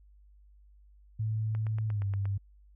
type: tone with pitch glide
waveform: sine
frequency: 109.3 to 99.08 Hz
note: A2 to G2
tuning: -11 to +19 cents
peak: -28 dBFS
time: 1.19-2.38 s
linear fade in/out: 10 ms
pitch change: -170 cents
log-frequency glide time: 1.87-2.05 s
type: click train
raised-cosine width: 0.5 ms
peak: -31 dBFS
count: 7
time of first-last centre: 1.55-2.255 s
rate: 8.51 Hz
effects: added 50 Hz sine -55 dBFS peak until 2.75 s